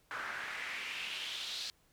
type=noise with band-pass filter sweep; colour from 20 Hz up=pink; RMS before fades=-41 dBFS; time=0.11-1.7 s; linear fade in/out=0 ms; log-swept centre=1400 to 4300 Hz; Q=3.2; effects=pink hiss -70 dBFS RMS until 1.92 s